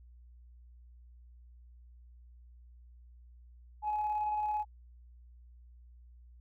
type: tone with tremolo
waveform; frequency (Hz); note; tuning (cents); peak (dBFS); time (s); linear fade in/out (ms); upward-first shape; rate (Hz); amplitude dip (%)
sine; 845; G#5; +30; -28; 3.82-4.65; 50; square; 18; 25
effects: tanh soft clip ceiling -26 dBFS + added 60 Hz sine -53 dBFS peak until 6.4 s